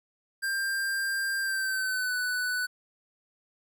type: tone with pitch glide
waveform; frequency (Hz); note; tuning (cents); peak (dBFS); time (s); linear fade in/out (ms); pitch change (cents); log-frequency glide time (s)
square; 1589 to 1491.2; G6 to F#6; +23 to +13; -28; 0.42-2.67; 20; -110; 1.4-2.14
effects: 11-bit